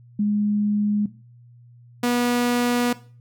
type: tone pair in turn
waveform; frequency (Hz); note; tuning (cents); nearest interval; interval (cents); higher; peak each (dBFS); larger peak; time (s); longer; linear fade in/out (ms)
sine / sawtooth; 207.7 / 242.8; G#3 / B3; 0 / -29; minor third; 271; second; -18 / -15; second; 0.19-1.06 / 2.03-2.93; second; 5
effects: noise-tail reverb RT60 0.4 s tail -17 dB re dry + added 120 Hz sine -46 dBFS peak until 3.2 s